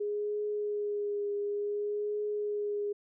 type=tone with vibrato; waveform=sine; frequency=413.2 Hz; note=G#4; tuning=9 cents flat; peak=-30 dBFS; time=0-2.93 s; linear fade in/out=10 ms; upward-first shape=triangle; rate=0.56 Hz; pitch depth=24 cents each way; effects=none